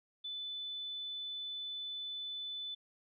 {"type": "tone", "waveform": "sine", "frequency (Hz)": 3500, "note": "A7", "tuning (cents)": -10, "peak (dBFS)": -39, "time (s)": [0.24, 2.75], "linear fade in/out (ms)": 10, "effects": []}